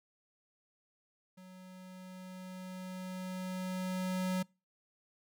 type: tone with level ramp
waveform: square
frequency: 185 Hz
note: F#3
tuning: in tune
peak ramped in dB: -52 to -31 dBFS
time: 1.37-4.43 s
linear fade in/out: 10 ms
effects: noise-tail reverb RT60 0.3 s tail -26 dB re dry